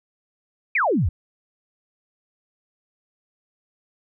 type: exponential sweep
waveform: sine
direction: down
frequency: 2573 to 65.41 Hz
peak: -17 dBFS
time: 0.75-1.09 s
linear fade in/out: 5 ms
effects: none